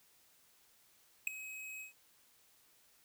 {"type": "tone with ADSR envelope", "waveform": "square", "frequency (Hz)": 2545, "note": "D#7", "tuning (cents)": 39, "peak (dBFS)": -26, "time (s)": [1.27, 1.93], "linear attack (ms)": 4, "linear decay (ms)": 4, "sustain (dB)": -19, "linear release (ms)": 120, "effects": ["white hiss -68 dBFS RMS until 3.04 s"]}